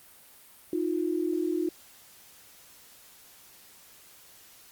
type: tone pair together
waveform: sine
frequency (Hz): 314.1 / 354.1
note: D#4 / F4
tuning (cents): +16 / +24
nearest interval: major second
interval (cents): 208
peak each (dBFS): -29 / -28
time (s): 0.73-1.69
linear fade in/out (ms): 2
effects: white hiss -54 dBFS RMS until 4.71 s + Opus 32 kbps